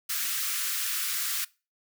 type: high-pass noise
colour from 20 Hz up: white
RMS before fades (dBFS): -30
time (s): 0.09-1.45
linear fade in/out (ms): 10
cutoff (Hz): 1200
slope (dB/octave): 48
effects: noise-tail reverb RT60 0.3 s tail -22 dB re dry